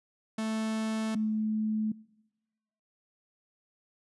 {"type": "tone pair in turn", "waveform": ["45% pulse", "sine"], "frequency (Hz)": [220, 216.3], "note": ["A3", "A3"], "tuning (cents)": [0, -29], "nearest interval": "unison", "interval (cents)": 29, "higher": "first", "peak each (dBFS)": [-30, -26], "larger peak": "second", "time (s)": [[0.38, 1.15], [1.15, 1.92]], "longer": "neither", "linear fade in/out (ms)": 5, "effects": ["noise-tail reverb RT60 1.0 s tail -23 dB re dry", "resampled to 24000 Hz"]}